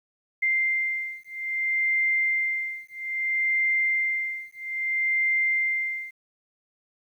sine beating tone pair, 2093 / 2093.61 Hz, C7 / C7, 0 / +1 cents, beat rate 0.61 Hz, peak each -26 dBFS, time 0.42-6.11 s, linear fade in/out 10 ms, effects 10-bit

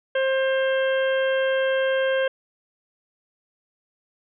harmonic tone with a mistuned harmonic, 530 Hz, C5, 22 cents sharp, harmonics 1 / 2 / 3 / 4 / 5 / 6, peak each -20 / -35 / -27 / -38 / -37 / -35 dBFS, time 0.15-2.28 s, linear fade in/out 5 ms, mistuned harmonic 5, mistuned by +32 cents, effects none

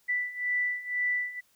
sine beating tone pair, 1975.5 / 1977.5 Hz, B6 / B6, 0 / +2 cents, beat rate 2 Hz, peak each -32 / -29 dBFS, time 0.08-1.41 s, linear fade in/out 20 ms, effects white hiss -67 dBFS RMS until 1.55 s

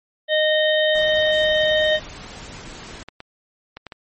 harmonic tone, 617 Hz, D#5, 15 cents flat, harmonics 1 / 3 / 5 / 6, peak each -17 / -22 / -24 / -25 dBFS, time 0.28-2 s, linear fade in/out 50 ms
pink noise, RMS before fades -37 dBFS, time 0.95-3.03 s, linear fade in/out 0 ms
clicks, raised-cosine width 0.3 ms, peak -19 dBFS, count 5, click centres 3.086 / 3.204 / 3.77 / 3.867 / 3.922 s
effects MP3 32 kbps

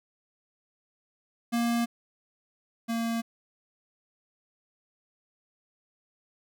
square tone pair in turn, 235 / 229.9 Hz, A#3 / A#3, +14 / -24 cents, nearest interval unison, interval 38 cents, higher first, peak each -25 / -28 dBFS, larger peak first, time 1.52-1.86 / 2.88-3.22 s, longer neither, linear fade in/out 20 ms, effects none

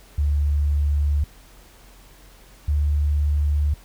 sine tone pair in turn, 72.8 / 73.52 Hz, D2 / D2, -15 / +2 cents, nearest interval unison, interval 17 cents, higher second, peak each -17 dBFS, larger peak neither, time 0.18-1.24 / 2.68-3.74 s, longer neither, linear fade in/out 5 ms, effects added 44 Hz sine -48 dBFS peak until 3.84 s + pink hiss -51 dBFS RMS until 3.84 s

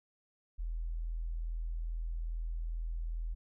sine tone, 41.2 Hz, E1, in tune, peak -34 dBFS, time 0.58-3.35 s, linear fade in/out 20 ms, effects none

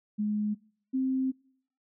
sine tone pair in turn, 210 / 262.2 Hz, G#3 / C4, +19 / +4 cents, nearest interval major third, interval 385 cents, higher second, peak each -26 / -25 dBFS, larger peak second, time 0.18-0.55 / 0.93-1.32 s, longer second, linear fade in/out 20 ms, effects noise-tail reverb RT60 0.6 s tail -24 dB re dry

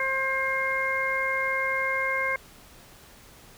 harmonic tone, 532 Hz, C5, 29 cents sharp, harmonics 1 / 2 / 3 / 4, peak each -32 / -31 / -30 / -27 dBFS, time 0-2.36 s, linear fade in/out 2 ms, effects pink hiss -51 dBFS RMS until 3.57 s

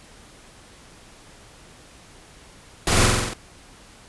pink noise with echo, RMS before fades -20 dBFS, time 2.87-3.06 s, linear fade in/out 2 ms, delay 46 ms, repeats 6, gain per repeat -2 dB, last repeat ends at 3.336 s, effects pink hiss -48 dBFS RMS until 4.08 s + resampled to 24000 Hz

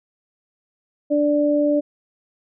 sine tone pair together, 293.6 / 587.3 Hz, D4 / D5, 0 / 0 cents, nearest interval octave, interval 1200 cents, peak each -18 dBFS, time 1.1-1.81 s, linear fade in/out 20 ms, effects none

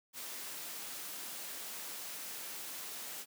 white noise, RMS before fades -44 dBFS, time 0.13-3.26 s, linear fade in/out 50 ms, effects high-pass 200 Hz 12 dB/octave

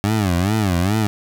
20% pulse tone with vibrato, 97.6 Hz, G2, 7 cents flat, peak -11 dBFS, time 0.04-1.07 s, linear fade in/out 0 ms, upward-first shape sine, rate 2.4 Hz, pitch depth 220 cents each way, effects none

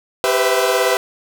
sawtooth chord, C major seventh, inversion second, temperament equal with one note detuned, 392 / 493.9 / 511.3 / 659.3 Hz, G4 / B4 / C5 / E5, 0 / 0 / -40 / 0 cents, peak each -16 dBFS, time 0.24-0.97 s, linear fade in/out 0 ms, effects 7-bit

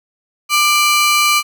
sawtooth ring-modulated tone, 1772 Hz, A6, 12 cents sharp, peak -4 dBFS, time 0.49-1.43 s, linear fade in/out 50 ms, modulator 581 Hz, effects none

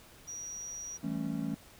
sine tone, 5770 Hz, F#8, 44 cents flat, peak -39 dBFS, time 0.27-0.98 s, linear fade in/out 20 ms
triangle chord, A dominant seventh, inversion second, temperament just, 165 / 198 / 220 / 275 Hz, E3 / G3 / A3 / C#4, +2 / +18 / 0 / -14 cents, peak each -36 / -39 / -35 / -35 dBFS, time 1.03-1.55 s, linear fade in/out 10 ms
effects pink hiss -56 dBFS RMS until 1.79 s

